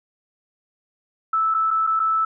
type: tone with dropouts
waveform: sine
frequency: 1313 Hz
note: E6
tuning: 7 cents flat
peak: -17 dBFS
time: 1.33-2.25 s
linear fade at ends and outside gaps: 5 ms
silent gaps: 1.542-1.546 / 1.707-1.71 / 1.868-1.872 / 1.995-1.999 s
effects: none